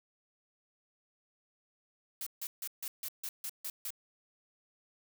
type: noise bursts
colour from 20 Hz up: blue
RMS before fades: -39 dBFS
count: 9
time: 2.21-3.905 s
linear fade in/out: 2 ms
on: 55 ms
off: 150 ms
effects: none